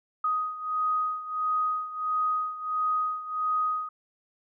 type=beating tone pair; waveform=sine; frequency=1250 / 1251.5 Hz; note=D#6 / D#6; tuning=+8 / +10 cents; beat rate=1.5 Hz; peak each=-27 / -31 dBFS; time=0.24-3.89 s; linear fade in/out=5 ms; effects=none